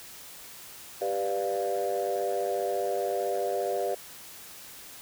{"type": "chord", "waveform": "sine", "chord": "G dominant seventh", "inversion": "none", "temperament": "equal with one note detuned", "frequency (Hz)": [392, 493.9, 589, 698.5], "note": ["G4", "B4", "D5", "F5"], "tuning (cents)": [0, 0, 5, 0], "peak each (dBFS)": -31, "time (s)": [1.01, 3.95], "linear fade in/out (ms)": 10, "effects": ["tanh soft clip ceiling -20 dBFS", "white hiss -46 dBFS RMS until 5.01 s"]}